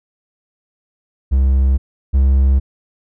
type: tone pair in turn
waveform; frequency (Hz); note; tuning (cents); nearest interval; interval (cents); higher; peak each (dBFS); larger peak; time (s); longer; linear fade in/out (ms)
triangle; 66.5 / 67.12; C2 / C2; +29 / +45; unison; 16; second; -8 / -7; second; 1.31-1.78 / 2.13-2.6; neither; 20
effects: none